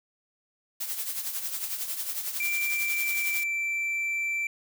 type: noise with tremolo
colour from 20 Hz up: blue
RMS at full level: -30 dBFS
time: 0.8-3.44 s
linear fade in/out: 10 ms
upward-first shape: triangle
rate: 11 Hz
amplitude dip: 65%
type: tone with pitch glide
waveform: triangle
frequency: 2355 to 2339 Hz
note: D7 to D7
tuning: +4 to -8 cents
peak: -25 dBFS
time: 2.4-4.47 s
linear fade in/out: 2 ms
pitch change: -12 cents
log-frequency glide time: 2.65-3.22 s
effects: none